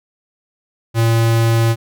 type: tone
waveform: square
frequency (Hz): 114.5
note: A#2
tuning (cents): -31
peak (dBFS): -12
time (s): 0.94-1.76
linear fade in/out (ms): 50
effects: none